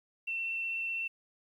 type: tone with vibrato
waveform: sine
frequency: 2696 Hz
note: E7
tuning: 38 cents sharp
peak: -32 dBFS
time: 0.27-1.08 s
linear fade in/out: 10 ms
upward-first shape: square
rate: 16 Hz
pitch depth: 8 cents each way
effects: 11-bit